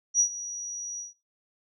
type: tone with ADSR envelope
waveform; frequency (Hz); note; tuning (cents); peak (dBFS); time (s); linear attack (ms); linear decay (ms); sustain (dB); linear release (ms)
sine; 5800; F#8; -35; -16; 0.14-1.14; 58; 87; -16; 150
effects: noise-tail reverb RT60 0.3 s tail -22 dB re dry